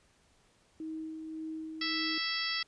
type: tone with tremolo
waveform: sine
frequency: 317 Hz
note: D#4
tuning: 32 cents sharp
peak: -36 dBFS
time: 0.8-2.18 s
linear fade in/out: 2 ms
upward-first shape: sine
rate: 1.8 Hz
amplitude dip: 35%
type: harmonic tone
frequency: 659.3 Hz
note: E5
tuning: in tune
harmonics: 2 / 3 / 4 / 5 / 6 / 7 / 8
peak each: -42 / -37 / -41 / -39 / -43 / -37 / -38 dBFS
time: 1.81-2.63 s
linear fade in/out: 5 ms
effects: pink hiss -67 dBFS RMS until 2.67 s + resampled to 22050 Hz